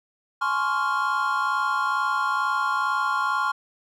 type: chord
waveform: triangle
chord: Db major seventh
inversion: second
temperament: equal with one note detuned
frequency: 845.1 / 1046.5 / 1108.7 / 1396.9 Hz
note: Ab5 / C6 / Db6 / F6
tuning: +30 / 0 / 0 / 0 cents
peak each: -29 / -25 / -25 / -24 dBFS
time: 0.41-3.52 s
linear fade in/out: 10 ms
effects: none